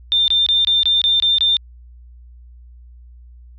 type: tone bursts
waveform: sine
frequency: 3595 Hz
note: A7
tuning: 36 cents sharp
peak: -12 dBFS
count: 8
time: 0.12-1.568 s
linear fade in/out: 0 ms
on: 160 ms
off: 24 ms
effects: added 60 Hz sine -39 dBFS peak until 3.58 s + resampled to 11025 Hz